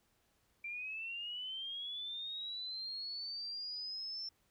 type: linear sweep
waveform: sine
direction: up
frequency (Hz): 2349 to 5380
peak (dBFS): -40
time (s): 0.64-4.29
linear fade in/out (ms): 5
effects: pink hiss -75 dBFS RMS until 4.5 s